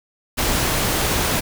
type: noise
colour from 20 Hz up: pink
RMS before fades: -20 dBFS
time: 0.37-1.41 s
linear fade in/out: 20 ms
effects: none